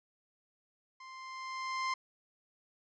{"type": "tone with level ramp", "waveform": "30% pulse", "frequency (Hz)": 1046.5, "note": "C6", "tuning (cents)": 0, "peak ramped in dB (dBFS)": [-46, -28], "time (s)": [1, 1.94], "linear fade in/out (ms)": 5, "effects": ["resampled to 16000 Hz"]}